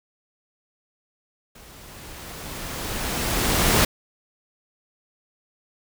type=noise with level ramp; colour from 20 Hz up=pink; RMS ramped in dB=-47 to -17 dBFS; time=1.55-3.85 s; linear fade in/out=5 ms; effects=none